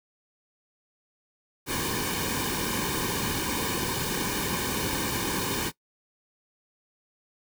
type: noise with comb filter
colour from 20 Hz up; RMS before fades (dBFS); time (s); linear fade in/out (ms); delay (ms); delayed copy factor
pink; -29; 1.66-5.72; 50; 1.5; -0.8
effects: noise-tail reverb RT60 0.1 s tail -20 dB re dry